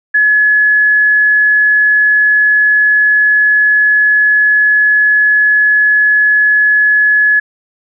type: tone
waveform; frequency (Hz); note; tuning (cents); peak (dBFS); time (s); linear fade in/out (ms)
sine; 1700; G#6; +40; -6; 0.14-7.4; 10
effects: none